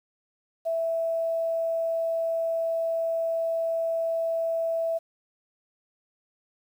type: tone with quantisation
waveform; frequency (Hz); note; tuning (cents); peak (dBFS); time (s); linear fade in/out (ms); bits
sine; 659.3; E5; 0; -24; 0.65-4.99; 20; 9
effects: none